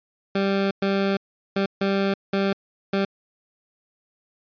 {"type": "tone bursts at uneven times", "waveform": "20% pulse", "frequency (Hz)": 196.3, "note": "G3", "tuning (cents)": 3, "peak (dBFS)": -15, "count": 6, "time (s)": [[0.35, 0.71], [0.82, 1.17], [1.56, 1.66], [1.81, 2.14], [2.33, 2.53], [2.93, 3.05]], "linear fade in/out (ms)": 5, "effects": ["resampled to 11025 Hz"]}